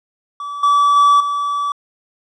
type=tone with level steps; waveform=triangle; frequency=1151 Hz; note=D6; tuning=35 cents flat; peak=-22 / -8 / -6 / -15 dBFS; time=0.4-1.72 s; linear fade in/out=2 ms; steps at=0.63 / 0.96 / 1.2 s; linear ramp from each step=5 ms; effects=resampled to 24000 Hz